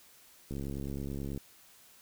click train, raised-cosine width 3 ms, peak -26 dBFS, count 61, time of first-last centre 0.51-1.376 s, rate 69.3 Hz, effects white hiss -59 dBFS RMS until 2.01 s

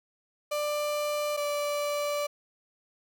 35% pulse tone pair in turn, 592 / 583.8 Hz, D5 / D5, +14 / -10 cents, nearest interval unison, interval 24 cents, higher first, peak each -26 dBFS, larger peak neither, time 0.51-1.37 / 1.37-2.27 s, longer second, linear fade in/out 10 ms, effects none

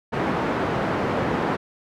pink band-pass noise, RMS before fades -24 dBFS, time 0.12-1.57 s, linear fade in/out 20 ms, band 160 to 1400 Hz, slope 12 dB/octave, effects none

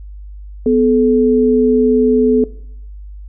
sine tone pair together, 250.3 / 431.5 Hz, B3 / A4, +23 / -34 cents, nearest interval major sixth, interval 943 cents, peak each -12 dBFS, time 0.66-2.44 s, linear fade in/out 2 ms, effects noise-tail reverb RT60 0.7 s tail -19 dB re dry + added 50 Hz sine -29 dBFS peak until 3.28 s

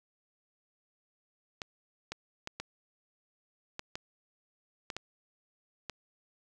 clicks, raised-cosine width 0.2 ms, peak -20 dBFS, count 9, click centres 1.618 / 2.12 / 2.474 / 2.6 / 3.794 / 3.955 / 4.902 / 4.966 / 5.897 s, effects none

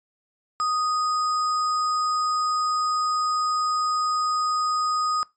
sine tone with sample-and-hold, 1244.5 Hz, D#6, in tune, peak -21 dBFS, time 0.6-5.23 s, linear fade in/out 0 ms, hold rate 6300 Hz, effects noise-tail reverb RT60 0.2 s tail -21 dB re dry + resampled to 16000 Hz

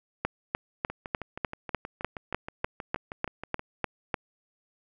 two click trains, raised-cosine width 0.5 ms, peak -21 / -11 dBFS, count 18 / 14, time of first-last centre 0.9-3.594 / 0.25-4.142 s, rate 6.31 / 3.34 Hz, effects none

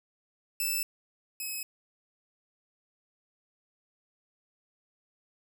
5% pulse tone pair in turn, 2637 / 2559 Hz, E7 / D#7, 0 / +48 cents, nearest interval minor second, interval 52 cents, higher first, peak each -19 / -25 dBFS, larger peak first, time 0.6-0.83 / 1.4-1.63 s, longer neither, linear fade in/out 2 ms, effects none

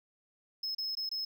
triangle tone with dropouts, 5180 Hz, E8, 31 cents flat, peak -32 dBFS, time 0.63-1.25 s, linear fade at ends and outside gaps 5 ms, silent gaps 0.749-0.782 / 0.952-0.97 / 1.092-1.114 s, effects none

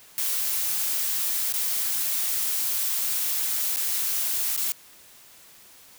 blue noise with dropouts, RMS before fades -26 dBFS, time 0.18-4.72 s, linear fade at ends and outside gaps 0 ms, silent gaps 1.524-1.539 / 3.761-3.769 / 4.564-4.576 s, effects white hiss -51 dBFS RMS until 5.98 s

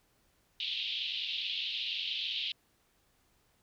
pink band-pass noise, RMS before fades -36 dBFS, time 0.6-2.52 s, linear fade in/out 2 ms, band 2800 to 3900 Hz, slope 48 dB/octave, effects pink hiss -71 dBFS RMS until 3.62 s

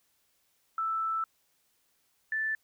sine tone pair in turn, 1321 / 1759.1 Hz, E6 / A6, +3 / -1 cents, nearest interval perfect fourth, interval 496 cents, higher second, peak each -28 dBFS, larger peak neither, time 0.78-1.24 / 2.32-2.55 s, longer first, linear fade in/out 2 ms, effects white hiss -72 dBFS RMS until 2.63 s

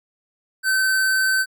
square tone with vibrato, 1536 Hz, G6, 36 cents flat, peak -17 dBFS, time 0.63-1.46 s, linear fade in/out 50 ms, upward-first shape triangle, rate 19 Hz, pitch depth 9 cents each way, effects MP3 96 kbps

